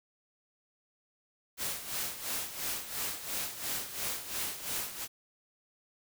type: noise with tremolo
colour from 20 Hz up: white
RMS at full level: -34 dBFS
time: 1.57-5.08 s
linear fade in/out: 50 ms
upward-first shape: sine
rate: 2.9 Hz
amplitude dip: 70%
effects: none